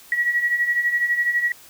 sine beating tone pair, 1913 / 1925 Hz, A#6 / B6, +44 / -45 cents, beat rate 12 Hz, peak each -25 / -19 dBFS, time 0.12-1.52 s, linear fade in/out 2 ms, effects white hiss -47 dBFS RMS until 1.69 s

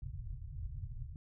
pink low-pass noise, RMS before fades -43 dBFS, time 0.02-1.16 s, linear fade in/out 2 ms, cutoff 140 Hz, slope 96 dB/octave, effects none

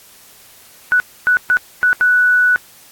sine tone bursts at uneven times, 1480 Hz, F#6, in tune, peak -9 dBFS, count 5, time 0.92-1 / 1.27-1.37 / 1.5-1.57 / 1.83-1.93 / 2.01-2.56 s, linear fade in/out 0 ms, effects white hiss -44 dBFS RMS until 2.91 s + AAC 64 kbps

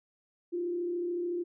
sine tone with frequency modulation, 349.2 Hz, F4, in tune, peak -30 dBFS, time 0.52-1.44 s, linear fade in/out 20 ms, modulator 33.8 Hz, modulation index 0.39, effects none

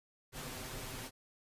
pink noise with comb filter, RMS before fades -44 dBFS, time 0.32-1.11 s, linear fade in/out 50 ms, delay 7.8 ms, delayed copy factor +0.6, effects resampled to 32000 Hz

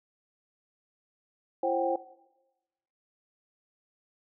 sine tone cluster, 339.6 / 532 / 753 / 796 Hz, F4 / C5 / F#5 / G5, -48 / +29 / +30 / +26 cents, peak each -33 / -28 / -33 / -31 dBFS, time 1.63-1.96 s, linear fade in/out 5 ms, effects noise-tail reverb RT60 1.0 s tail -17 dB re dry

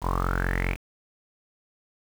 sawtooth tone with low-pass filter sweep, 44.94 Hz, F#1, 50 cents flat, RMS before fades -26 dBFS, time 0.01-0.77 s, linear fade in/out 50 ms, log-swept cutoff 950 to 2500 Hz, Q 9.6, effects 7-bit

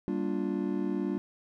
triangle chord, G minor seventh, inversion none, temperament just, 196 / 235.2 / 294 / 352.8 Hz, G3 / Bb3 / D4 / F4, 0 / +16 / +2 / +18 cents, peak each -31 / -34 / -31 / -33 dBFS, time 0.08-1.18 s, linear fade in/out 0 ms, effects none

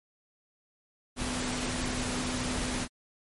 sine tone in noise, 250.1 Hz, B3, 22 cents sharp, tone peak -35 dBFS, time 1.16-2.88 s, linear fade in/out 50 ms, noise pink, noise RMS -33 dBFS, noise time 1.16-2.88 s, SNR -5 dB, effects MP3 48 kbps

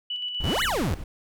sine tone with tremolo, 2960 Hz, F#7, in tune, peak -27 dBFS, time 0.1-0.7 s, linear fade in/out 5 ms, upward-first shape square, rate 8.1 Hz, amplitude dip 35%
brown noise, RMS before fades -35 dBFS, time 0.4-1.04 s, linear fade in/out 5 ms
35% pulse exponential two-way sweep, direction up then down, 67.6 to 2164 to 67.6 Hz, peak -22 dBFS, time 0.44-0.94 s, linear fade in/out 0 ms, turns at 0.63 s
effects none

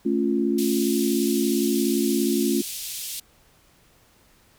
sine chord, A augmented, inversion none, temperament equal, 220 / 277.2 / 349.2 Hz, A3 / C#4 / E#4, 0 / 0 / 0 cents, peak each -24 dBFS, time 0.05-2.62 s, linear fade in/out 10 ms
white band-pass noise, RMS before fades -33 dBFS, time 0.58-3.2 s, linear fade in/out 5 ms, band 2800 to 14000 Hz, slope 24 dB/octave
effects pink hiss -58 dBFS RMS until 4.58 s

